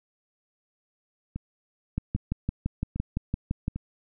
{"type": "two click trains", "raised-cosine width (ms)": 5, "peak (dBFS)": [-20, -14], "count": [4, 11], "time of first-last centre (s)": [[1.36, 3.76], [1.98, 3.681]], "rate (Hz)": [1.25, 5.88], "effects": []}